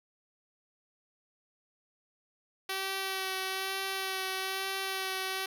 5% pulse tone with vibrato, 382.6 Hz, G4, 42 cents flat, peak -21 dBFS, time 2.69-5.46 s, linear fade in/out 5 ms, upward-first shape sine, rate 1.1 Hz, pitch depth 16 cents each way, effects none

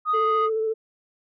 sine tone, 1244.5 Hz, D#6, in tune, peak -18 dBFS, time 0.05-0.5 s, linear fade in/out 50 ms
sine tone with vibrato, 440.8 Hz, A4, 3 cents sharp, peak -21 dBFS, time 0.13-0.74 s, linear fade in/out 20 ms, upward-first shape sine, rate 14 Hz, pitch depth 19 cents each way
effects tanh soft clip ceiling -15 dBFS

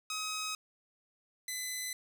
10% pulse tone pair in turn, 1268 / 2013 Hz, D#6 / B6, +32 / +33 cents, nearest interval minor sixth, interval 801 cents, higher second, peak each -27 / -27 dBFS, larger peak neither, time 0.1-0.55 / 1.48-1.93 s, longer neither, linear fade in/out 2 ms, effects none

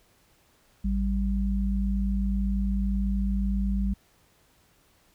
sine tone pair together, 54.15 / 196 Hz, A1 / G3, -27 / 0 cents, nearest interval octave + minor seventh, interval 2227 cents, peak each -25 / -27 dBFS, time 0.84-3.94 s, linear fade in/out 10 ms, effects pink hiss -63 dBFS RMS until 5.14 s

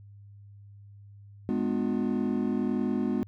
triangle chord, G# diminished seventh, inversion none, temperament just, 207.7 / 249.2 / 299 / 358.8 Hz, G#3 / B3 / D4 / F4, 0 / +16 / +31 / +47 cents, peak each -28 / -27 / -32 / -32 dBFS, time 1.49-3.23 s, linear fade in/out 0 ms, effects added 101 Hz sine -47 dBFS peak until 3.27 s

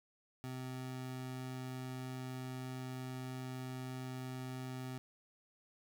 25% pulse tone, 128.8 Hz, C3, 27 cents flat, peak -38 dBFS, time 0.44-4.98 s, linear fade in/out 0 ms, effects none

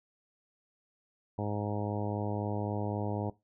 harmonic tone, 103.83 Hz, G#2, in tune, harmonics 1 / 2 / 3 / 4 / 5 / 6 / 7 / 8 / 9, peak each -35 / -38 / -40 / -41 / -42 / -43 / -43 / -44 / -45 dBFS, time 1.38-3.3 s, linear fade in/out 5 ms, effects noise-tail reverb RT60 0.2 s tail -18 dB re dry

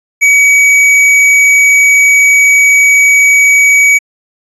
sine tone with hard clipping, 2268 Hz, C#7, 39 cents sharp, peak -5 dBFS, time 0.21-3.99 s, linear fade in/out 20 ms, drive 9 dB, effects resampled to 24000 Hz

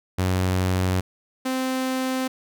sawtooth tone pair in turn, 92.5 / 259.7 Hz, F#2 / C4, 0 / -13 cents, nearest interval octave + tritone, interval 1787 cents, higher second, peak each -16 / -19 dBFS, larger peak first, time 0.18-1.01 / 1.45-2.28 s, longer neither, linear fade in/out 10 ms, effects none

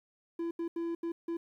triangle tone bursts at uneven times, 336.3 Hz, E4, 35 cents sharp, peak -30 dBFS, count 5, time 0.39-0.51 / 0.59-0.68 / 0.76-0.95 / 1.03-1.12 / 1.28-1.37 s, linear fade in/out 5 ms, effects 11-bit

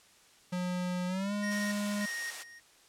square tone with pitch glide, 180 to 205.6 Hz, F#3 to G#3, -47 to -17 cents, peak -32 dBFS, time 0.52-2.06 s, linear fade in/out 10 ms, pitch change +230 cents, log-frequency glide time 1.07-1.33 s
square tone with tremolo, 1864.7 Hz, A#6, in tune, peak -36 dBFS, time 1.42-2.6 s, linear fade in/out 20 ms, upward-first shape square, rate 1.7 Hz, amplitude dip 80%
white high-pass noise, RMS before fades -41 dBFS, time 1.5-2.44 s, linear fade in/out 20 ms, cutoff 540 Hz, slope 12 dB/octave
effects white hiss -61 dBFS RMS until 2.88 s + low-pass 9000 Hz 12 dB/octave

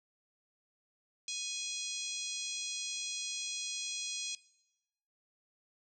harmonic tone, 830.6 Hz, G#5, in tune, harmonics 3 / 4 / 5 / 6 / 7 / 8 / 9 / 10, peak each -45 / -43 / -43 / -46 / -43 / -45 / -49 / -49 dBFS, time 1.28-4.35 s, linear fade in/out 2 ms, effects noise-tail reverb RT60 0.9 s tail -19 dB re dry

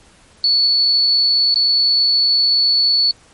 sine tone with dropouts, 4435 Hz, C#8, in tune, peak -11 dBFS, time 0.44-3.11 s, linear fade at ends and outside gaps 1 ms, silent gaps 1.543-1.558 s, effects pink hiss -49 dBFS RMS until 3.33 s + MP3 48 kbps

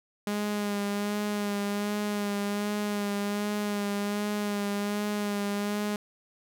sawtooth tone with vibrato, 205.3 Hz, G#3, 20 cents flat, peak -24 dBFS, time 0.27-5.96 s, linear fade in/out 2 ms, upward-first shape sine, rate 1.3 Hz, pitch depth 24 cents each way, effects none

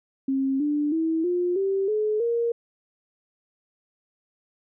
sine tone with pitch steps, 268.9 / 294.9 / 323.5 / 354.8 / 389.2 / 426.9 / 468.2 Hz, C4 / D4 / E4 / F4 / G4 / G#4 / A#4, +47 / +7 / -32 / +27 / -12 / +48 / +8 cents, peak -21 dBFS, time 0.28-2.52 s, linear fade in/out 5 ms, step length 320 ms, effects none

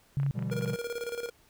sine tone, 139 Hz, C#3, 5 cents sharp, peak -25 dBFS, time 0.17-0.31 s, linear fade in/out 0 ms
clicks, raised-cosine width 0.5 ms, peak -30 dBFS, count 11, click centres 0.2 / 0.232 / 0.264 / 0.391 / 0.425 / 0.499 / 0.529 / 0.611 / 0.659 / 0.697 / 0.742 s
triangle chord, E minor seventh, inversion second, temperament equal with one note detuned, 123.47 / 146.83 / 168.86 / 196 Hz, B2 / D3 / E3 / G3, 0 / 0 / +42 / 0 cents, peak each -32 / -35 / -35 / -34 dBFS, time 0.34-0.76 s, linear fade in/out 20 ms
square tone with tremolo, 473.6 Hz, A#4, 27 cents sharp, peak -32 dBFS, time 0.51-1.3 s, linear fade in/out 10 ms, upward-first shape square, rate 18 Hz, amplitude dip 65%
effects pink hiss -63 dBFS RMS until 1.49 s

